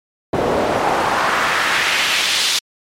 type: noise with band-pass filter sweep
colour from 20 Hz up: pink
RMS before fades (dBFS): -17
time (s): 0.33-2.59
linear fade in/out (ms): 5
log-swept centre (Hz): 440 to 4400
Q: 1.4
effects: MP3 64 kbps